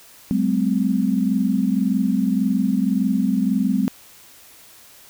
sine tone cluster, 190.7 / 212.5 / 257.1 Hz, G3 / G#3 / C4, -47 / +40 / -30 cents, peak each -21 dBFS, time 0.31-3.88 s, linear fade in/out 0 ms, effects white hiss -47 dBFS RMS until 5.09 s

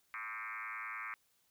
sine tone with frequency modulation, 1700 Hz, G#6, 40 cents sharp, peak -40 dBFS, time 0.14-1.14 s, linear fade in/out 0 ms, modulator 110 Hz, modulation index 5.6, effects white hiss -74 dBFS RMS until 1.5 s

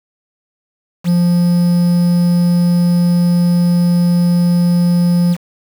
triangle tone with quantisation, 174.61 Hz, F3, in tune, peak -7 dBFS, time 1.04-5.37 s, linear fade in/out 50 ms, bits 5, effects none

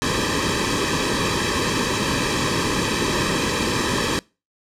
pink noise with comb filter, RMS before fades -21 dBFS, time 0.02-4.19 s, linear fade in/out 0 ms, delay 1.4 ms, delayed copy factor -0.9, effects noise-tail reverb RT60 0.3 s tail -25 dB re dry + low-pass 7000 Hz 12 dB/octave

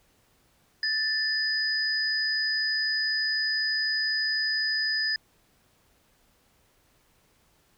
sine tone pair together, 1760 / 4986 Hz, A6 / D#8, 0 / +3 cents, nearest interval octave + tritone, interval 1803 cents, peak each -27 dBFS, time 0.83-5.16 s, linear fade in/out 2 ms, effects pink hiss -65 dBFS RMS until 7.77 s

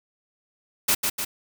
white noise with echo, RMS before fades -20 dBFS, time 0.88-0.95 s, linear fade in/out 10 ms, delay 150 ms, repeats 2, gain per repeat -4 dB, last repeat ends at 1.25 s, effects none

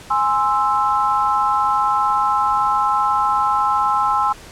sine chord, Ab augmented, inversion none, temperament equal, 830.6 / 1046.5 / 1318.5 Hz, Ab5 / C6 / E6, 0 / 0 / 0 cents, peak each -19 dBFS, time 0.1-4.33 s, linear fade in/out 10 ms, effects pink hiss -40 dBFS RMS until 4.51 s + low-pass 10000 Hz 12 dB/octave

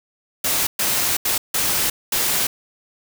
white noise bursts at uneven times, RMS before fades -20 dBFS, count 5, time 0.44-0.67 / 0.79-1.17 / 1.25-1.38 / 1.54-1.9 / 2.12-2.47 s, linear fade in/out 5 ms, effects none

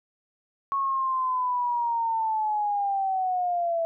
sine linear sweep, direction down, 1105 to 659.3 Hz, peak -23 dBFS, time 0.72-3.85 s, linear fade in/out 0 ms, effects none

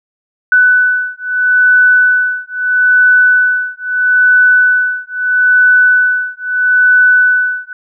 sine beating tone pair, 1494 / 1494.77 Hz, F#6 / F#6, +16 / +17 cents, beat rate 0.77 Hz, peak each -10 dBFS, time 0.52-7.73 s, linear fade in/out 2 ms, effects none

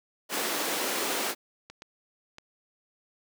pink high-pass noise, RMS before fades -30 dBFS, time 0.29-1.35 s, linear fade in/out 50 ms, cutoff 280 Hz, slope 24 dB/octave
clicks, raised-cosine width 0.2 ms, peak -27 dBFS, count 4, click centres 1.046 / 1.7 / 1.821 / 2.384 s
effects none

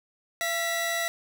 sawtooth tone pair together, 678 / 1951.2 Hz, E5 / B6, +49 / -21 cents, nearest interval octave + tritone, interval 1830 cents, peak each -26 / -25 dBFS, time 0.41-1.08 s, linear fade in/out 0 ms, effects none

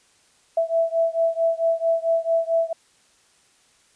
sine beating tone pair, 659.3 / 663.8 Hz, E5 / E5, 0 / +12 cents, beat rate 4.5 Hz, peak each -21 / -22 dBFS, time 0.57-2.73 s, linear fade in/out 5 ms, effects white hiss -59 dBFS RMS until 3.95 s + resampled to 22050 Hz

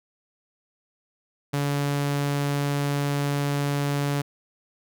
sawtooth tone, 142.8 Hz, D3, 48 cents flat, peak -19 dBFS, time 1.53-4.22 s, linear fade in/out 10 ms, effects none

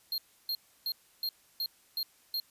square tone bursts, 4221 Hz, C8, 14 cents sharp, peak -31 dBFS, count 7, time 0.12-2.4 s, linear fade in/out 2 ms, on 60 ms, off 310 ms, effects white hiss -64 dBFS RMS until 2.5 s + resampled to 32000 Hz

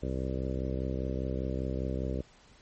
harmonic tone, 65 Hz, C2, 11 cents flat, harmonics 1 / 2 / 3 / 4 / 5 / 6 / 7 / 8 / 9, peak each -34 / -37 / -39 / -40 / -41 / -42 / -42 / -43 / -44 dBFS, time 0.02-2.22 s, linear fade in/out 10 ms, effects pink hiss -59 dBFS RMS until 2.61 s + MP3 32 kbps

